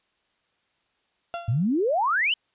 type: tone with exponential decay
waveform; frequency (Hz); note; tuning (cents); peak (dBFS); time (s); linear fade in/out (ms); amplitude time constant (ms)
35% pulse; 687; F5; -29; -25; 1.34-1.66; 0; 69
type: exponential sweep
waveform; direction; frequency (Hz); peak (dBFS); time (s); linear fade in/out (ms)
sine; up; 103.83 to 3118; -20; 1.48-2.34; 5
effects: white hiss -70 dBFS RMS until 2.54 s + resampled to 8000 Hz